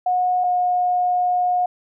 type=tone pair in turn; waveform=sine; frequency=727 / 720.7 Hz; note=F#5 / F#5; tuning=-31 / -46 cents; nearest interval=unison; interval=15 cents; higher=first; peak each=-16 dBFS; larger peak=neither; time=0.06-0.44 / 0.44-1.66 s; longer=second; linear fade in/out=5 ms; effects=none